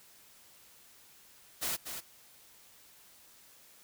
white noise with echo, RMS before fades -34 dBFS, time 1.61-1.77 s, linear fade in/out 20 ms, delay 240 ms, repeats 1, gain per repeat -7 dB, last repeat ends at 2.01 s, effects white hiss -59 dBFS RMS until 3.83 s

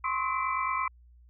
sine tone cluster, 1040 / 1089 / 1283 / 2024 / 2337 Hz, C6 / C#6 / E6 / B6 / D7, -11 / -31 / -47 / +42 / -9 cents, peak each -30 / -34 / -34 / -38 / -36 dBFS, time 0.04-0.88 s, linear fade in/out 5 ms, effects added 60 Hz sine -53 dBFS peak until 1.29 s

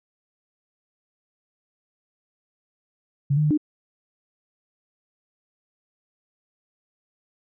sine tone with pitch steps, 140.8 / 151.4 / 150.5 / 301.6 Hz, C#3 / D#3 / D3 / D4, +27 / -47 / +43 / +46 cents, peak -17 dBFS, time 3.3-3.576 s, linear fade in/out 10 ms, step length 69 ms, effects none

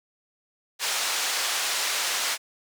white band-pass noise, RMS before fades -27 dBFS, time 0.79-2.38 s, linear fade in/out 50 ms, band 670 to 6600 Hz, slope 12 dB/octave, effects none

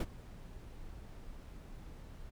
brown noise with ADSR envelope, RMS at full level -29 dBFS, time 0-2.31 s, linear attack 5 ms, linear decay 46 ms, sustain -20 dB, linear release 27 ms, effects none

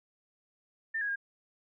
sine tone with pitch steps, 1793 / 1657 / 1619 Hz, A6 / G#6 / G#6, +32 / -4 / -45 cents, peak -30 dBFS, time 0.94-1.159 s, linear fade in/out 10 ms, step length 73 ms, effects none

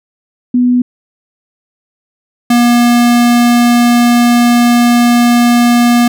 sine / square tone pair in turn, 246.9 / 239.6 Hz, B3 / A#3, 0 / +48 cents, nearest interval minor second, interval 52 cents, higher first, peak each -6 dBFS, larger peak neither, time 0.54-0.82 / 2.5-6.08 s, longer second, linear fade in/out 5 ms, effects none

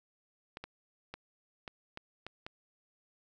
clicks, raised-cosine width 0.3 ms, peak -26 dBFS, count 7, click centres 0.571 / 0.64 / 1.14 / 1.678 / 1.974 / 2.266 / 2.465 s, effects none

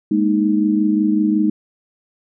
sine chord, Ab suspended second, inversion none, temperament equal, 207.7 / 233.1 / 311.1 Hz, Ab3 / Bb3 / Eb4, 0 / 0 / 0 cents, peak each -17 / -22 / -16 dBFS, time 0.11-1.5 s, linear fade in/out 5 ms, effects none

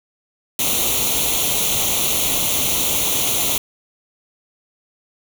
white noise with comb filter, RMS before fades -19 dBFS, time 0.59-3.58 s, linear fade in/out 2 ms, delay 0.3 ms, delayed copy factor +0.8, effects none

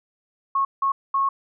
sine tone bursts at uneven times, 1094 Hz, C#6, 23 cents flat, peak -18 dBFS, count 3, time 0.55-0.65 / 0.82-0.92 / 1.14-1.29 s, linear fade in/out 5 ms, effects none

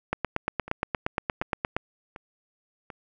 two click trains, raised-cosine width 0.5 ms, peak -10 / -24 dBFS, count 15 / 4, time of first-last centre 0.13-1.766 / 0.68-2.902 s, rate 8.56 / 1.35 Hz, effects none

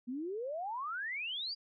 sine exponential sweep, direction up, 234.9 to 4900 Hz, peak -36 dBFS, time 0.07-1.55 s, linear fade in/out 20 ms, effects none

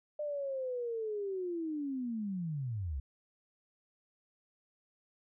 sine linear sweep, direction down, 603 to 61.74 Hz, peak -34 dBFS, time 0.19-3 s, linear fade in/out 5 ms, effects none

